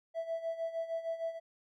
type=tone with tremolo; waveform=triangle; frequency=659.3 Hz; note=E5; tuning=in tune; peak=-28 dBFS; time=0.14-1.4 s; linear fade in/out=50 ms; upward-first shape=sine; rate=6.5 Hz; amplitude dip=80%; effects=tanh soft clip ceiling -29 dBFS